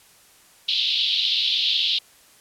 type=band-pass noise; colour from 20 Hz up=pink; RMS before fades=-22 dBFS; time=0.68-1.99 s; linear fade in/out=10 ms; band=3100 to 4100 Hz; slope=48 dB/octave; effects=white hiss -53 dBFS RMS until 2.4 s + low-pass 12000 Hz 12 dB/octave